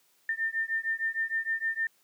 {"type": "beating tone pair", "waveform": "sine", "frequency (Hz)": [1800, 1806.5], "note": ["A6", "A6"], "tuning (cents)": [39, 45], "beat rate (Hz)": 6.5, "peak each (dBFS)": -31, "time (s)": [0.29, 1.87], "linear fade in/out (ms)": 2, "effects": ["white hiss -67 dBFS RMS until 2.03 s", "high-pass 150 Hz 12 dB/octave"]}